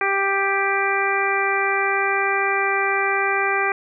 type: harmonic tone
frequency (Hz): 393.7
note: G4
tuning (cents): +8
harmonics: 1 / 2 / 3 / 4 / 5 / 6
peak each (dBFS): -25 / -25 / -25 / -25 / -25 / -25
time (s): 0.01-3.72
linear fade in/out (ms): 2
effects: none